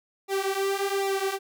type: tone with flanger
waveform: sawtooth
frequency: 392 Hz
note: G4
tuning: in tune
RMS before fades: -27 dBFS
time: 0.28-1.39 s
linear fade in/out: 50 ms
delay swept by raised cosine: 0.63 to 6.33 ms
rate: 1.3 Hz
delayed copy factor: -0.8
effects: none